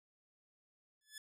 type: tone with exponential growth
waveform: 10% pulse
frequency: 1723 Hz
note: A6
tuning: 37 cents flat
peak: -35 dBFS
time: 1.01-1.18 s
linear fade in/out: 2 ms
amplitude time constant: 35 ms
effects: none